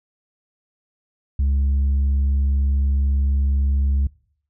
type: tone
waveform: sine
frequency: 69 Hz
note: C#2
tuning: 7 cents flat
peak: -13 dBFS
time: 1.39-4.07 s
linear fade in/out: 5 ms
effects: noise-tail reverb RT60 0.6 s tail -24 dB re dry + tanh soft clip ceiling -15 dBFS